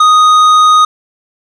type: tone with tanh clipping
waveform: sine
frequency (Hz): 1244.5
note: D#6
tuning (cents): 0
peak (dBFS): -5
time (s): 0-0.85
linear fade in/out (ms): 5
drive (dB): 10
effects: none